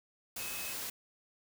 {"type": "tone in noise", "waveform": "sine", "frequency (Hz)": 2569, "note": "E7", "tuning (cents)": -45, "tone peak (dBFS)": -45, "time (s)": [0.39, 0.73], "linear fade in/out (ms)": 5, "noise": "white", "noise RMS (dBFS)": -40, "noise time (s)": [0.36, 0.9], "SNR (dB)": -8, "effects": []}